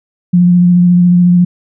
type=tone with vibrato; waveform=sine; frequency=176.9 Hz; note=F3; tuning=23 cents sharp; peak=-4 dBFS; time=0.33-1.45 s; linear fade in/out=10 ms; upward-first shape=sine; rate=14 Hz; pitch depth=18 cents each way; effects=none